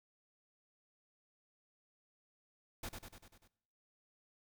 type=noise with echo; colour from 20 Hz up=pink; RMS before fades=-43 dBFS; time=2.83-2.89 s; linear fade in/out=5 ms; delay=98 ms; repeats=6; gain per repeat=-4 dB; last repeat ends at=3.478 s; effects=noise-tail reverb RT60 0.8 s tail -20 dB re dry